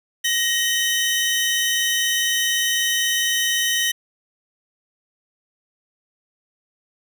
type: tone pair together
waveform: sawtooth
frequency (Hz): 1878 / 3041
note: A#6 / F#7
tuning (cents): +12 / +47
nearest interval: minor sixth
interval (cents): 835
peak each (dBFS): -18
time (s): 0.24-3.92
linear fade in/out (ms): 10
effects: none

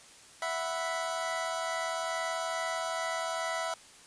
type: chord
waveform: 25% pulse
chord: E suspended second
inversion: none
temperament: equal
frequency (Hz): 659.3 / 740 / 987.8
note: E5 / F#5 / B5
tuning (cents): 0 / 0 / 0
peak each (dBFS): -30 / -35 / -34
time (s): 0.42-3.74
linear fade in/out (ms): 2
effects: white hiss -54 dBFS RMS until 4.06 s + resampled to 22050 Hz

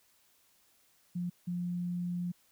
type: tone bursts at uneven times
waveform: sine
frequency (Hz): 176.3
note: F3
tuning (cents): +17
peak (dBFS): -32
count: 2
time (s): 1.15-1.3 / 1.47-2.32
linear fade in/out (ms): 10
effects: white hiss -68 dBFS RMS until 2.51 s

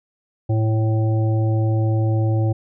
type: harmonic tone with a mistuned harmonic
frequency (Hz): 110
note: A2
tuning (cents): 0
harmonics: 1 / 3 / 5 / 7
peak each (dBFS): -16 / -26 / -30 / -33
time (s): 0.49-2.53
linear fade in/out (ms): 10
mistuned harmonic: 3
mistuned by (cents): +17
effects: none

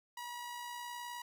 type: tone with amplitude modulation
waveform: sawtooth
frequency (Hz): 965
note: B5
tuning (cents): -40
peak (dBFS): -37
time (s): 0.17-1.22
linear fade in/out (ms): 5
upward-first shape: sine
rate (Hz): 59.5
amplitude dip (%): 35
effects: none

